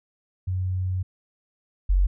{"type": "tone pair in turn", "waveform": "sine", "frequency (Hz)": [92.5, 46.25], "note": ["F#2", "F#1"], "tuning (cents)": [0, 0], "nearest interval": "octave", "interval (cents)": 1200, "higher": "first", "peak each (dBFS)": [-23, -16], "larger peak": "second", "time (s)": [[0.47, 1.03], [1.89, 2.07]], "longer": "first", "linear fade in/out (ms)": 10, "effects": []}